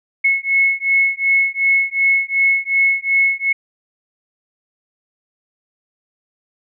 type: beating tone pair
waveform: sine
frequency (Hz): 2187 / 2189.7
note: C#7 / C#7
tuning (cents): -24 / -22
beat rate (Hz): 2.7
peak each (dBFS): -16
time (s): 0.24-3.53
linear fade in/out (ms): 10
effects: none